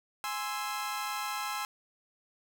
sawtooth chord, Ab augmented, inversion none, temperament equal, 830.6 / 1046.5 / 1318.5 Hz, Ab5 / C6 / E6, 0 / 0 / 0 cents, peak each -34 dBFS, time 0.24-1.65 s, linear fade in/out 0 ms, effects none

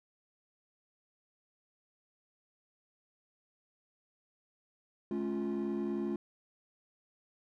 triangle chord, A augmented, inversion none, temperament equal with one note detuned, 214.4 / 277.2 / 349.2 Hz, A3 / C#4 / E#4, -45 / 0 / 0 cents, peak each -33 / -36 / -33 dBFS, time 5.11-6.16 s, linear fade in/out 2 ms, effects tanh soft clip ceiling -26 dBFS

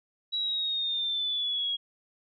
sine exponential sweep, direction down, 3907 to 3292 Hz, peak -27 dBFS, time 0.32-1.77 s, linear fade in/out 20 ms, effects none

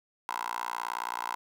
10% pulse tone with high-pass filter, 59 Hz, A#1, 22 cents sharp, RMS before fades -35 dBFS, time 0.29-1.35 s, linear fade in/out 0 ms, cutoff 1000 Hz, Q 5.6, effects none

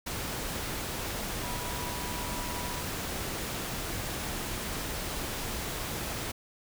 sine tone in noise, 974 Hz, B5, 24 cents flat, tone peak -41 dBFS, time 1.42-2.82 s, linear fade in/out 10 ms, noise pink, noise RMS -35 dBFS, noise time 0.06-6.32 s, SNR -9 dB, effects none

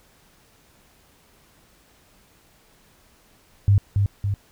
sine tone with echo, 100 Hz, G2, 35 cents sharp, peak -12 dBFS, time 3.68-3.78 s, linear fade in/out 0 ms, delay 280 ms, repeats 2, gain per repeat -4 dB, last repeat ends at 4.34 s, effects pink hiss -57 dBFS RMS until 4.51 s

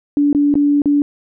sine tone with dropouts, 288.9 Hz, D4, 28 cents flat, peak -10 dBFS, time 0.17-1.02 s, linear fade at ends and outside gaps 1 ms, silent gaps 0.329-0.348 / 0.541-0.554 / 0.819-0.857 s, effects none

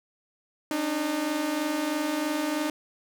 sawtooth tone pair together, 281.1 / 304.2 Hz, C#4 / D#4, +24 / -39 cents, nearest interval minor second, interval 137 cents, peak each -29 / -23 dBFS, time 0.71-2.7 s, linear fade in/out 2 ms, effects none

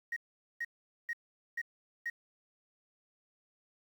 sine tone bursts, 1878 Hz, A#6, 12 cents sharp, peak -32 dBFS, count 5, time 0.12-2.1 s, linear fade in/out 5 ms, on 44 ms, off 440 ms, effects tanh soft clip ceiling -30 dBFS + 10-bit

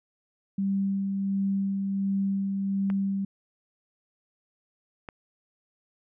sine tone with tremolo, 196 Hz, G3, in tune, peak -23 dBFS, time 0.58-3.25 s, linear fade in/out 5 ms, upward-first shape sine, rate 1.4 Hz, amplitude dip 30%
clicks, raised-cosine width 0.5 ms, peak -23 dBFS, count 2, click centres 2.901 / 5.088 s
effects none

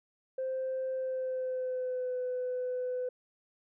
sine tone with pitch glide, 522 to 502.2 Hz, C5 to B4, -4 to +29 cents, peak -30 dBFS, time 0.38-3.09 s, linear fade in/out 5 ms, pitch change -67 cents, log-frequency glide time 0.93-2.17 s, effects tanh soft clip ceiling -28 dBFS

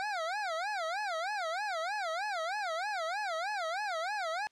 25% pulse tone with vibrato, 738 Hz, F#5, 5 cents flat, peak -29 dBFS, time 0-4.47 s, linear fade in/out 0 ms, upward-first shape sine, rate 3.2 Hz, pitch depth 250 cents each way, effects white hiss -72 dBFS RMS until 4.51 s + low-pass 5000 Hz 12 dB/octave

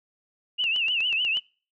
sine tone with vibrato, 2789 Hz, F7, 3 cents flat, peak -22 dBFS, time 0.58-1.4 s, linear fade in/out 20 ms, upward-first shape triangle, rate 6.6 Hz, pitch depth 160 cents each way
click train, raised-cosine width 0.2 ms, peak -23 dBFS, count 7, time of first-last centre 0.64-1.371 s, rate 8.21 Hz
effects noise-tail reverb RT60 0.4 s tail -26 dB re dry

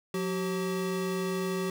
square tone pair together, 180.3 / 382 Hz, F#3 / G4, -45 / -45 cents, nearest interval octave + minor second, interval 1300 cents, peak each -33 / -32 dBFS, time 0.14-1.7 s, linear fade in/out 2 ms, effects none

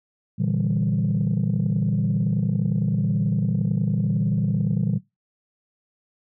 sine chord, E half-diminished seventh, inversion second, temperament equal, 116.54 / 146.83 / 164.81 / 196 Hz, Bb2 / D3 / E3 / G3, 0 / 0 / 0 / 0 cents, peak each -24 dBFS, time 0.38-4.99 s, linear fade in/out 20 ms, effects noise-tail reverb RT60 0.2 s tail -20 dB re dry + tanh soft clip ceiling -14 dBFS

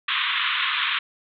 white band-pass noise, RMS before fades -24 dBFS, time 0.08-0.99 s, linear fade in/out 5 ms, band 1000 to 3700 Hz, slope 96 dB/octave, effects none

